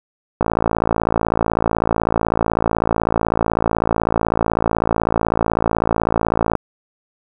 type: click train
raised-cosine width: 1 ms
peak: -3 dBFS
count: 345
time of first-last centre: 0.41-6.553 s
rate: 56 Hz
effects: none